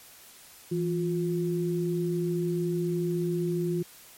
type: tone pair together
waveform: sine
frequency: 166.7 / 353.5 Hz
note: E3 / F4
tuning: +20 / +21 cents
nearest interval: octave + minor second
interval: 1301 cents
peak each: -28 dBFS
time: 0.71-3.83 s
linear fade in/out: 10 ms
effects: white hiss -51 dBFS RMS until 4.17 s + MP3 64 kbps